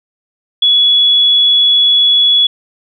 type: tone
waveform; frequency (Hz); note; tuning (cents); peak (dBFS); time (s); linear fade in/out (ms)
sine; 3387; G#7; +33; -6; 0.62-2.47; 5
effects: none